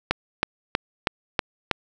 click train, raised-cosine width 0.3 ms, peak -3 dBFS, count 6, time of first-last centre 0.11-1.713 s, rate 3.12 Hz, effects none

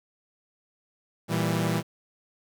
sawtooth chord, E diminished, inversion second, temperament equal, 116.54 / 164.81 / 196 Hz, Bb2 / E3 / G3, 0 / 0 / 0 cents, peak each -25 / -23 / -26 dBFS, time 1.28-1.83 s, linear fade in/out 50 ms, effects 9-bit

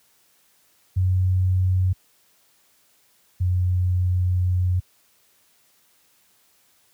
sine tone pair in turn, 92.5 / 90.65 Hz, F#2 / F#2, 0 / -35 cents, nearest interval unison, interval 35 cents, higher first, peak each -16 / -17 dBFS, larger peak first, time 0.96-1.93 / 3.4-4.8 s, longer second, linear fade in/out 10 ms, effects white hiss -61 dBFS RMS until 6.93 s + high-pass 60 Hz 12 dB/octave

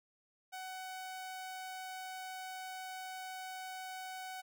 sawtooth tone, 749 Hz, F#5, 21 cents sharp, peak -39 dBFS, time 0.52-4.42 s, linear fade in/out 20 ms, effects none

